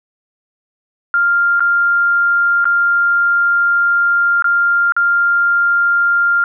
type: tone with dropouts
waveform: sine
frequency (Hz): 1396.9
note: F6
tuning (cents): 0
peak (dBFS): -10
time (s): 1.14-6.44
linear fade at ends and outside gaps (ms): 1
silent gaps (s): 1.596-1.605 / 2.644-2.654 / 4.423-4.443 / 4.922-4.965
effects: none